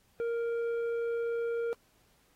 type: tone with tanh clipping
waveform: triangle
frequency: 466.2 Hz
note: A#4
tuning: in tune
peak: -31 dBFS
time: 0.2-1.73 s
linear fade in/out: 0 ms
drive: 11 dB
effects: pink hiss -68 dBFS RMS until 2.35 s + AAC 48 kbps